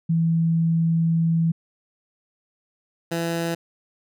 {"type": "tone pair in turn", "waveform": ["sine", "15% pulse"], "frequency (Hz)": [164.81, 167.59], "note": ["E3", "E3"], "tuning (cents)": [0, 29], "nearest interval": "unison", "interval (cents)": 29, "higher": "second", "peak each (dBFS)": -17, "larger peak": "neither", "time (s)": [[0.09, 1.52], [3.11, 3.55]], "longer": "first", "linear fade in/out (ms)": 10, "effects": []}